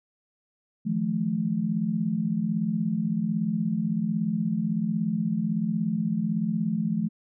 sine tone cluster, 158.6 / 174.9 / 216.2 Hz, D#3 / F3 / A3, +33 / +3 / -30 cents, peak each -32 / -28 / -26 dBFS, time 0.85-7.09 s, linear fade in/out 20 ms, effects none

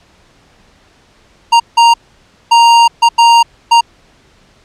square tone bursts at uneven times, 932.3 Hz, A#5, in tune, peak -4 dBFS, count 6, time 1.52-1.6 / 1.77-1.94 / 2.51-2.88 / 3.02-3.09 / 3.18-3.43 / 3.71-3.81 s, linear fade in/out 10 ms, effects pink hiss -48 dBFS RMS until 4.64 s + low-pass 6000 Hz 12 dB/octave

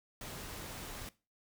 pink noise, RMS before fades -45 dBFS, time 0.21-1.09 s, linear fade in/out 2 ms, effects noise-tail reverb RT60 0.3 s tail -19 dB re dry

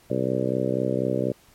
harmonic tone, 64.1 Hz, C2, 35 cents flat, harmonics 2 / 3 / 4 / 5 / 6 / 7 / 8 / 9, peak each -30 / -30 / -30 / -30 / -30 / -30 / -30 / -30 dBFS, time 0.1-1.32 s, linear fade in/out 5 ms, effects pink hiss -56 dBFS RMS until 1.54 s + MP3 64 kbps

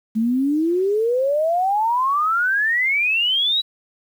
sine exponential sweep, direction up, 215.2 to 3951 Hz, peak -16 dBFS, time 0.15-3.62 s, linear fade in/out 20 ms, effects 8-bit

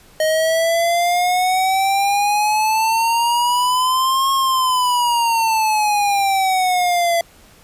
square exponential two-way sweep, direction up then down, 622.3 to 1085 to 673 Hz, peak -15 dBFS, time 0.2-7.21 s, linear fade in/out 2 ms, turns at 4.32 s, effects pink hiss -48 dBFS RMS until 7.63 s + resampled to 32000 Hz

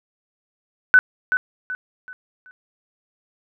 sine tone with echo, 1500 Hz, F#6, 23 cents sharp, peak -7 dBFS, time 0.94-0.99 s, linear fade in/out 0 ms, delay 380 ms, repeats 4, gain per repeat -9 dB, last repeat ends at 2.51 s, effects none

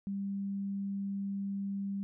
sine tone, 197.9 Hz, G3, 17 cents sharp, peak -33 dBFS, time 0.07-2.03 s, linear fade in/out 0 ms, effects none

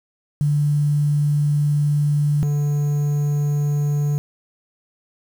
sine / triangle tone pair in turn, 146.83 / 145.9 Hz, D3 / D3, 0 / -11 cents, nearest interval unison, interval 11 cents, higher first, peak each -15 dBFS, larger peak neither, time 0.41-2.43 / 2.43-4.18 s, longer first, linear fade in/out 0 ms, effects 7-bit

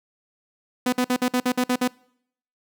sawtooth tone bursts, 250 Hz, B3, 21 cents sharp, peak -15 dBFS, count 9, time 0.86-1.878 s, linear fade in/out 5 ms, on 66 ms, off 53 ms, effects noise-tail reverb RT60 0.7 s tail -25 dB re dry

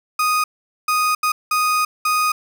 35% pulse tone bursts at uneven times, 1243 Hz, D#6, 2 cents flat, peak -14 dBFS, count 5, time 0.19-0.44 / 0.88-1.15 / 1.23-1.32 / 1.51-1.85 / 2.05-2.32 s, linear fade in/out 5 ms, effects none

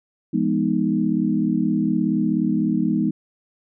sine chord, F half-diminished seventh, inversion none, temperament equal with one note detuned, 170.92 / 207.7 / 246.9 / 311.1 Hz, F3 / Ab3 / Cb4 / Eb4, -37 / 0 / 0 / 0 cents, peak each -25 / -22 / -23 / -23 dBFS, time 0.33-3.11 s, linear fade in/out 10 ms, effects none

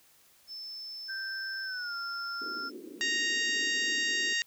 sine tone, 5274 Hz, E8, in tune, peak -39 dBFS, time 0.47-2.72 s, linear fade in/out 50 ms
sine tone with pitch glide, 1568 to 1388.9 Hz, G6 to F6, 0 to -10 cents, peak -35 dBFS, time 1.08-2.7 s, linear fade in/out 20 ms, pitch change -210 cents, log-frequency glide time 1.64-1.95 s
white band-pass noise, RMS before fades -46 dBFS, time 2.41-4.34 s, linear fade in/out 10 ms, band 240 to 420 Hz, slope 48 dB/octave
harmonic tone, 932.3 Hz, A#5, in tune, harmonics 2 / 3 / 4 / 5 / 6 / 7 / 8, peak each -30 / -34 / -36 / -38 / -40 / -41 / -42 dBFS, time 3.01-4.42 s, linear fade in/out 0 ms
effects white hiss -62 dBFS RMS until 4.46 s

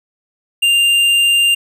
triangle tone with tanh clipping, 2794 Hz, F7, in tune, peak -11 dBFS, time 0.62-1.55 s, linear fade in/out 10 ms, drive 14 dB, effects none

